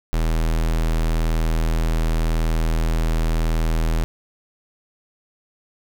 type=tone; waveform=square; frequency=40.45 Hz; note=E1; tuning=32 cents flat; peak=-18 dBFS; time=0.13-4.04 s; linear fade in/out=0 ms; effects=none